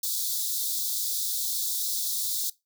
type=high-pass noise; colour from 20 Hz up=white; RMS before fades=-29 dBFS; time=0.03-2.5 s; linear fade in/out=5 ms; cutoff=3500 Hz; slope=96 dB/octave; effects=noise-tail reverb RT60 0.2 s tail -20 dB re dry